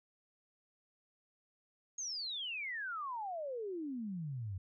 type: exponential sweep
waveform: sine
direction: down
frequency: 6645 to 89.5 Hz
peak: -38 dBFS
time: 1.98-4.58 s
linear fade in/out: 5 ms
effects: none